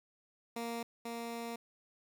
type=tone pair in turn; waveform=15% pulse; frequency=233.1 / 233.1 Hz; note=A#3 / A#3; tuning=0 / 0 cents; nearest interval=unison; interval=0 cents; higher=neither; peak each=-31 / -33 dBFS; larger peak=first; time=0.56-0.83 / 1.05-1.56 s; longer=second; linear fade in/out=5 ms; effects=12-bit